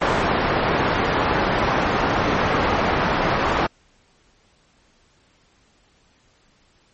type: low-pass noise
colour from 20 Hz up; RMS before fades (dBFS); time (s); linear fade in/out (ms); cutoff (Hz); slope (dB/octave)
white; -20; 0.01-3.67; 10; 1200; 12
effects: pink hiss -59 dBFS RMS until 6.93 s + MP3 32 kbps